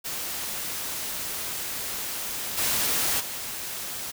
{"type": "noise with level steps", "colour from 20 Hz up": "white", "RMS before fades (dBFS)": [-32, -25, -34], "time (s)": [0.04, 4.12], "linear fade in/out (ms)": 20, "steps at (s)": [2.57, 3.19], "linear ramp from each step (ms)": 20, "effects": []}